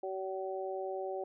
harmonic tone, 190 Hz, F#3, 46 cents sharp, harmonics 2 / 3 / 4, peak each -38 / -40 / -41 dBFS, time 0.03-1.24 s, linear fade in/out 5 ms, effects none

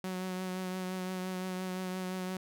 sawtooth tone with vibrato, 185 Hz, F#3, in tune, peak -31 dBFS, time 0.04-2.37 s, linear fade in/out 2 ms, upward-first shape triangle, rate 5.8 Hz, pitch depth 23 cents each way, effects none

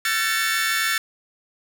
sawtooth tone cluster, 1347 / 1528 / 1753 / 1840 / 2221 Hz, E6 / G6 / A6 / A#6 / C#7, +37 / -45 / -7 / -23 / +3 cents, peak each -23 / -27 / -20 / -27 / -24 dBFS, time 0.05-0.98 s, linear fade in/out 2 ms, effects none

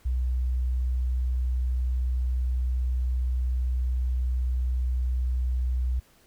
sine tone, 62.5 Hz, B1, 21 cents sharp, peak -23 dBFS, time 0.05-6 s, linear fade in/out 10 ms, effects pink hiss -60 dBFS RMS until 6.26 s

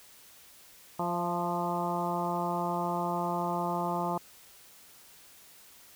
harmonic tone with a mistuned harmonic, 174.61 Hz, F3, in tune, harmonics 1 / 2 / 3 / 4 / 5 / 6 / 7, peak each -35 / -37 / -40 / -35 / -34 / -37 / -40 dBFS, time 0.99-4.18 s, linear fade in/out 5 ms, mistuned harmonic 4, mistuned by -28 cents, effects white hiss -55 dBFS RMS until 5.95 s

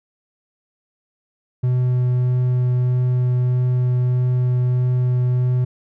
triangle tone with vibrato, 125.1 Hz, B2, 23 cents sharp, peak -13 dBFS, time 1.63-5.65 s, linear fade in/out 10 ms, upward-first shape triangle, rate 1.6 Hz, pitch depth 8 cents each way, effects none

